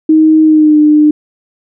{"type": "tone with pitch glide", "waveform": "sine", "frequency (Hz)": [313.8, 301.4], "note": ["D#4", "D4"], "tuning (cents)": [15, 45], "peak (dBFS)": -3, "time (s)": [0.09, 1.11], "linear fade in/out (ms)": 5, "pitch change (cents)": -70, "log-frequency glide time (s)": [0.43, 0.78], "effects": []}